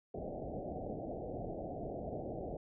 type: low-pass noise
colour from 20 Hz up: white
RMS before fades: -42 dBFS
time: 0.14-2.57 s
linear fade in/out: 5 ms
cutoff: 750 Hz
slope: 96 dB/octave
effects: none